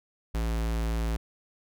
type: tone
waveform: square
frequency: 56 Hz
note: A1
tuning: 31 cents sharp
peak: -27 dBFS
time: 0.34-1.17 s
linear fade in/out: 10 ms
effects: none